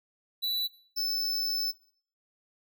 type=tone pair in turn; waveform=square; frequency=3957 / 5268 Hz; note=B7 / E8; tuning=+3 / -2 cents; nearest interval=perfect fourth; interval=495 cents; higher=second; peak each=-28 dBFS; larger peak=neither; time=0.42-0.68 / 0.96-1.72 s; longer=second; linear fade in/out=20 ms; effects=noise-tail reverb RT60 0.5 s tail -18 dB re dry